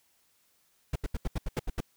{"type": "noise bursts", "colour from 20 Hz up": "brown", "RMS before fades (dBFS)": -29, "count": 9, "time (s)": [0.93, 1.806], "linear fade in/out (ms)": 5, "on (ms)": 28, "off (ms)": 78, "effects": ["white hiss -69 dBFS RMS until 1.96 s"]}